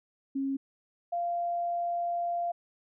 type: tone pair in turn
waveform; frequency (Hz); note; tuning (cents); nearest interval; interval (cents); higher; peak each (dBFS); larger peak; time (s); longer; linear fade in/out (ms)
sine; 272.1 / 692.8; C#4 / F5; -32 / -14; octave + major third; 1618; second; -28; neither; 0.35-0.57 / 1.12-2.52; second; 10
effects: none